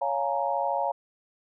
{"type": "chord", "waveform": "sine", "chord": "Bb minor seventh", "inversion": "first", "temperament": "just", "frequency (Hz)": [559.4, 699.2, 839.1, 932.3], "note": ["Db5", "F5", "Ab5", "Bb5"], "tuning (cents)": [16, 2, 18, 0], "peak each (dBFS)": -30, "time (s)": [0.01, 0.92], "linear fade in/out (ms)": 10, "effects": []}